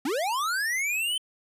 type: linear sweep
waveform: square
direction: up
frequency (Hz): 240.5 to 3100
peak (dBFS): -26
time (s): 0.05-1.18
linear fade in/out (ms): 5
effects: resampled to 32000 Hz